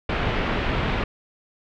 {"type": "low-pass noise", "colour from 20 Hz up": "pink", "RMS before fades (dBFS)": -24, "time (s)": [0.09, 1.04], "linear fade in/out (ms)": 5, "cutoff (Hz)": 3100, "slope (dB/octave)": 24, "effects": []}